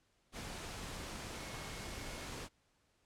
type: tone in noise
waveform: sine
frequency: 2181 Hz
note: C#7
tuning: 29 cents flat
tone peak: -56 dBFS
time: 1.32-2.28 s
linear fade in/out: 50 ms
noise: pink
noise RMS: -45 dBFS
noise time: 0.32-2.49 s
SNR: -14 dB
effects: pink hiss -75 dBFS RMS until 3.05 s + low-pass 9000 Hz 12 dB/octave